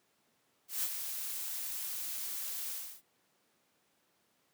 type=noise with ADSR envelope; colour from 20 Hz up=blue; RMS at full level=-32 dBFS; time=0.68-3.02 s; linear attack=160 ms; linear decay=34 ms; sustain=-7 dB; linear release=310 ms; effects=pink hiss -73 dBFS RMS until 4.53 s + high-pass 200 Hz 12 dB/octave